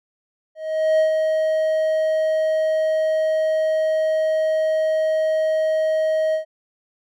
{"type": "tone with ADSR envelope", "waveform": "triangle", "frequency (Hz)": 630, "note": "D#5", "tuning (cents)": 21, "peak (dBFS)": -11, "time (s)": [0.55, 6.45], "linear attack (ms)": 440, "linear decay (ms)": 110, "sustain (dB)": -4, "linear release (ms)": 110, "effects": []}